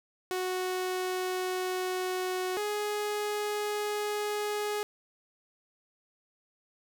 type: tone pair in turn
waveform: sawtooth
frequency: 368.7 / 417.3 Hz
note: F#4 / G#4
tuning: -6 / +8 cents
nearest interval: major second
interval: 214 cents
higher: second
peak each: -26 dBFS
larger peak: neither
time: 0.31-2.57 / 2.57-4.83 s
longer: neither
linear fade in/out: 0 ms
effects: none